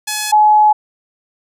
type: tone pair in turn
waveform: 5% pulse / sine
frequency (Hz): 849 / 849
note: G#5 / G#5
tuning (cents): +38 / +38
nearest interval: unison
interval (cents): 0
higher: neither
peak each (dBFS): -6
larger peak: neither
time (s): 0.07-0.32 / 0.32-0.73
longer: second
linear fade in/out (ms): 10
effects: none